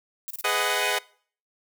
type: noise bursts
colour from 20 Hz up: violet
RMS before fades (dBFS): -34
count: 3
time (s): 0.28-0.411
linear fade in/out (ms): 0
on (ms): 25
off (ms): 28
type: chord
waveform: 10% pulse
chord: G# minor seventh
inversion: none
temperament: equal with one note detuned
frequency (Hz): 415.3 / 499.3 / 622.3 / 740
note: G#4 / B4 / D#5 / F#5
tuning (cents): 0 / +19 / 0 / 0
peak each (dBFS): -20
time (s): 0.44-0.99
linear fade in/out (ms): 10
effects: noise-tail reverb RT60 0.5 s tail -23 dB re dry